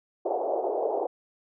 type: band-pass noise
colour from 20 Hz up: white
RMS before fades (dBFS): -28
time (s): 0.25-1.07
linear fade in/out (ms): 10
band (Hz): 360 to 770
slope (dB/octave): 48
effects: none